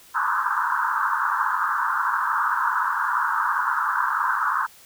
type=band-pass noise; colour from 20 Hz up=pink; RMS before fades=-23 dBFS; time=0.14-4.67 s; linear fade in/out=20 ms; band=910 to 1600 Hz; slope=96 dB/octave; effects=white hiss -50 dBFS RMS until 4.85 s